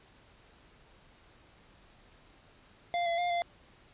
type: tone with pitch steps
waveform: square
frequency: 696 / 680 / 705 / 692 Hz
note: F5 / F5 / F5 / F5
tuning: -6 / -46 / +16 / -16 cents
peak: -29 dBFS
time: 2.94-3.42 s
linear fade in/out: 0 ms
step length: 120 ms
effects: pink hiss -60 dBFS RMS until 3.93 s + resampled to 8000 Hz